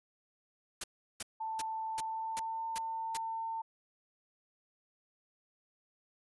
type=noise bursts; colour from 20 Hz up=white; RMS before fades=-38 dBFS; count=7; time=0.81-3.173 s; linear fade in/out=5 ms; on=29 ms; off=360 ms
type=tone with pitch glide; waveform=sine; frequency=886 to 900.4 Hz; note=A5 to A5; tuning=+12 to +40 cents; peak=-35 dBFS; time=1.4-3.62 s; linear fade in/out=10 ms; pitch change=+28 cents; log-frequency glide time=1.96-2.67 s
effects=resampled to 24000 Hz